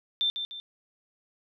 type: tone with echo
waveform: sine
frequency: 3567 Hz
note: A7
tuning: 23 cents sharp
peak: -23 dBFS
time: 0.21-0.3 s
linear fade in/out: 0 ms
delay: 150 ms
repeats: 2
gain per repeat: -7 dB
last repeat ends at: 0.6 s
effects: none